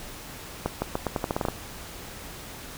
accelerating click train, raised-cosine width 1 ms, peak -11 dBFS, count 11, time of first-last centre 0.66-1.485 s, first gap 160 ms, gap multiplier 0.84, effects pink hiss -41 dBFS RMS until 2.77 s

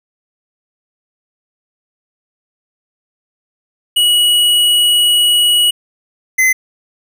square tone pair in turn, 2918 / 2045 Hz, F#7 / C7, -25 / -40 cents, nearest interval tritone, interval 615 cents, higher first, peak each -9 dBFS, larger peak neither, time 3.96-5.71 / 6.38-6.53 s, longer first, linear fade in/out 10 ms, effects none

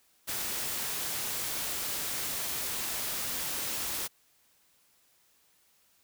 white noise, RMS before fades -34 dBFS, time 0.27-4.08 s, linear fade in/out 20 ms, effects white hiss -67 dBFS RMS until 6.03 s

